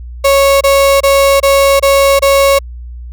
35% pulse tone bursts, 552 Hz, C#5, 7 cents flat, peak -4 dBFS, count 6, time 0.24-2.59 s, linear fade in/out 10 ms, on 370 ms, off 26 ms, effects added 60 Hz sine -24 dBFS peak until 3.12 s

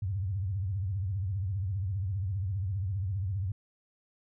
sine tone with vibrato, 96.2 Hz, G2, 32 cents flat, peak -29 dBFS, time 0.02-3.52 s, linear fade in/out 5 ms, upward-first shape triangle, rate 15 Hz, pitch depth 210 cents each way, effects none

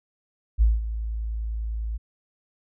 sine tone with ADSR envelope, 55 Hz, A1, in tune, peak -13 dBFS, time 0.58-1.98 s, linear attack 35 ms, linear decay 190 ms, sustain -13 dB, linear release 18 ms, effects none

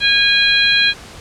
harmonic tone with a mistuned harmonic, 819 Hz, G#5, 24 cents flat, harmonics 2 / 3 / 4 / 5, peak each -16 / -16 / -16 / -16 dBFS, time 0-0.94 s, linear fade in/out 50 ms, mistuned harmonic 5, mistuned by -16 cents, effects pink hiss -36 dBFS RMS until 1.2 s + low-pass 8000 Hz 12 dB/octave

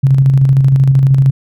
sine tone with tremolo, 135.1 Hz, C#3, 44 cents flat, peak -4 dBFS, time 0.03-1.31 s, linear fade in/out 10 ms, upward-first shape square, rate 13 Hz, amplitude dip 35%, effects none

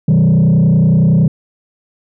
sine tone with frequency modulation, 163.2 Hz, E3, 17 cents flat, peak -4 dBFS, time 0.08-1.28 s, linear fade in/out 5 ms, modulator 30.8 Hz, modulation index 1.1, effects tanh soft clip ceiling -6 dBFS

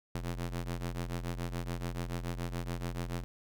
sawtooth ring-modulated tone, 87 Hz, F2, 6 cents flat, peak -28 dBFS, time 0.15-3.24 s, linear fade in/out 0 ms, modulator 40 Hz, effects none

